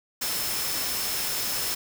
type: tone in noise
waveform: sine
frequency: 5274 Hz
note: E8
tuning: in tune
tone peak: -34 dBFS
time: 0.21-1.75 s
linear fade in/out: 10 ms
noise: white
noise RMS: -29 dBFS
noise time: 0.21-1.75 s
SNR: -8 dB
effects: none